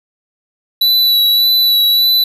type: tone with vibrato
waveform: square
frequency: 3951 Hz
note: B7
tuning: in tune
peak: -9 dBFS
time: 0.81-2.24 s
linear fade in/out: 5 ms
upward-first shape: sine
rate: 1.7 Hz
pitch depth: 19 cents each way
effects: none